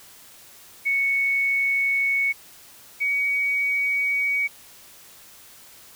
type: tone pair in turn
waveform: sine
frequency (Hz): 2217 / 2253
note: C#7 / C#7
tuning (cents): 0 / +28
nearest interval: unison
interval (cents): 28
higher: second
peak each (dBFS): -19 / -20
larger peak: first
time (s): 0.85-2.33 / 3-4.48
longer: neither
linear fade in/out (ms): 20
effects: white hiss -48 dBFS RMS until 5.95 s